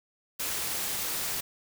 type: noise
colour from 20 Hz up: white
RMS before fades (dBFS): -32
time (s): 0.39-1.41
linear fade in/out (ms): 10
effects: none